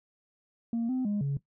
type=tone with pitch steps; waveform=sine; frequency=231.7 / 257 / 206 / 140 Hz; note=A#3 / C4 / G#3 / C#3; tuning=-10 / -31 / -14 / +18 cents; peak=-25 dBFS; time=0.73-1.37 s; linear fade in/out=2 ms; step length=160 ms; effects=noise-tail reverb RT60 0.1 s tail -18 dB re dry + tanh soft clip ceiling -25 dBFS